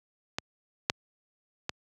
clicks, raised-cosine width 0.2 ms, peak -12 / -6 / -13 dBFS, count 3, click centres 0.385 / 0.899 / 1.694 s, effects high-pass 80 Hz 12 dB/octave

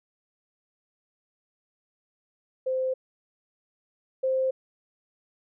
sine tone pair in turn, 519 / 523.8 Hz, C5 / C5, -14 / +2 cents, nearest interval unison, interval 16 cents, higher second, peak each -24 / -22 dBFS, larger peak second, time 2.66-2.94 / 4.23-4.51 s, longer neither, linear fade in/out 10 ms, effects none

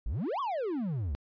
triangle exponential two-way sweep, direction up then down, 43.65 to 1163 to 63.3 Hz, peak -28 dBFS, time 0.06-1.15 s, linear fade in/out 0 ms, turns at 0.4 s, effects resampled to 11025 Hz

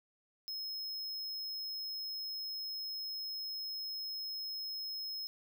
square tone, 5160 Hz, E8, 38 cents flat, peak -39 dBFS, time 0.48-5.27 s, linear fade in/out 0 ms, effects none

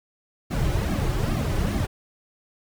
brown noise with flanger, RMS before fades -24 dBFS, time 0.5-1.87 s, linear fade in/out 20 ms, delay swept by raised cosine 2 to 4.4 ms, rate 2.4 Hz, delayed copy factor -0.95, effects none

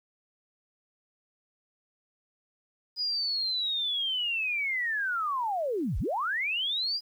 sine linear two-way sweep, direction down then up, 4978 to 30.75 to 4978 Hz, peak -27 dBFS, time 2.96-7.01 s, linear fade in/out 50 ms, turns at 5.99 s, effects 10-bit

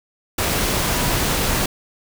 sine tone in noise, 968 Hz, B5, 35 cents flat, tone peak -30 dBFS, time 0.94-1.15 s, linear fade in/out 5 ms, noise pink, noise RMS -20 dBFS, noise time 0.38-1.66 s, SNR -13 dB, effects none

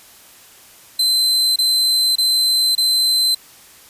40% pulse tone bursts, 4072 Hz, C8, 48 cents flat, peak -12 dBFS, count 4, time 0.99-3.348 s, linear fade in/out 5 ms, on 570 ms, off 26 ms, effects white hiss -45 dBFS RMS until 3.89 s + resampled to 32000 Hz

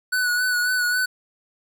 square tone with vibrato, 1480 Hz, F#6, in tune, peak -20 dBFS, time 0.12-1.06 s, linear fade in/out 10 ms, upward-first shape sine, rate 3.7 Hz, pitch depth 31 cents each way, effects 9-bit

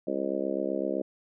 harmonic tone, 67.9 Hz, C#2, 35 cents flat, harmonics 3 / 4 / 5 / 6 / 7 / 8 / 9, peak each -37 / -35 / -33 / -36 / -37 / -34 / -35 dBFS, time 0.07-1.02 s, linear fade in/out 5 ms, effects none

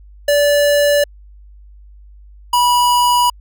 square tone pair in turn, 580 / 975.4 Hz, D5 / B5, -22 / -22 cents, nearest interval major sixth, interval 900 cents, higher second, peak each -11 dBFS, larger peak neither, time 0.28-1.04 / 2.53-3.3 s, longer second, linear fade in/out 5 ms, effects added 50 Hz sine -38 dBFS peak until 3.4 s

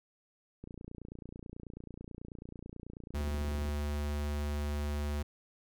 click train, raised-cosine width 3 ms, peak -32 dBFS, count 90, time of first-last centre 0.64-3.688 s, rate 29.2 Hz
square tone, 73.42 Hz, D2, in tune, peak -33 dBFS, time 3.14-5.23 s, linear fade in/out 10 ms
effects none

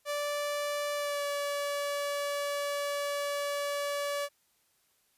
sawtooth tone with pitch glide, 583 to 573.3 Hz, D5 to D5, -13 to -42 cents, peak -27 dBFS, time 0.05-4.29 s, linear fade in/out 50 ms, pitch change -29 cents, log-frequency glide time 0.95-1.24 s, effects white hiss -71 dBFS RMS until 5.17 s + resampled to 32000 Hz

